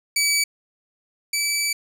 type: tone pair in turn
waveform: 15% pulse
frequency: 2290 / 2305 Hz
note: D7 / D7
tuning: -44 / -33 cents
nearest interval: unison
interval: 11 cents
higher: second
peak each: -11 / -14 dBFS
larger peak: first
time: 0.16-0.44 / 1.33-1.73 s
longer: second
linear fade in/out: 5 ms
effects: none